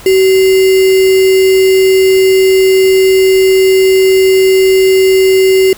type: tone with sample-and-hold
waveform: sine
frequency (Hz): 380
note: F#4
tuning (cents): +46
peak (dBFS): -4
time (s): 0.06-5.73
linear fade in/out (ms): 2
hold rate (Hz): 2450
effects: pink hiss -33 dBFS RMS until 5.77 s